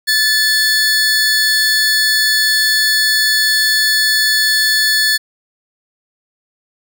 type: tone pair together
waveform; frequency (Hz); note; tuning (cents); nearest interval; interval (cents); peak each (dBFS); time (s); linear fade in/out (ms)
40% pulse; 1742 / 4385; A6 / C#8; -18 / -20; octave + major third; 1598; -13; 0.07-5.18; 20
effects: none